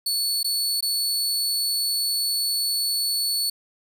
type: tone with dropouts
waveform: sawtooth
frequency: 4435 Hz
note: C#8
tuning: in tune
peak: -19 dBFS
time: 0.06-3.5 s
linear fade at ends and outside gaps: 5 ms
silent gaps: 0.431-0.444 / 0.808-0.825 s
effects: none